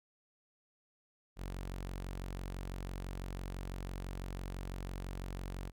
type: tone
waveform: sawtooth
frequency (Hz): 46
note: F#1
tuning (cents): -9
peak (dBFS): -36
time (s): 1.36-5.72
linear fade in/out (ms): 50
effects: none